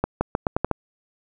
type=accelerating click train; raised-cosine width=1 ms; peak=-6 dBFS; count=7; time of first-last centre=0.04-0.713 s; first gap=170 ms; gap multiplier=0.83; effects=none